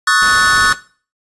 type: chord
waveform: square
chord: D# half-diminished seventh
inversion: third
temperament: equal with one note detuned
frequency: 1108.7 / 1267.7 / 1480 / 1760 Hz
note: C#6 / D#6 / F#6 / A6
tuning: 0 / +32 / 0 / 0 cents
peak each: -18 / -17 / -14 / -16 dBFS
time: 0.07-0.73 s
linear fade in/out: 5 ms
type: noise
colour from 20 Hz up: pink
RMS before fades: -27 dBFS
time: 0.21-0.75 s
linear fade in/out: 20 ms
effects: noise-tail reverb RT60 0.4 s tail -17 dB re dry + resampled to 24000 Hz